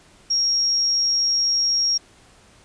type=tone; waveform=sine; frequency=5588 Hz; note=F8; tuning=in tune; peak=-17 dBFS; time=0.3-1.98 s; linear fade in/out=10 ms; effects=pink hiss -52 dBFS RMS until 2.64 s + resampled to 22050 Hz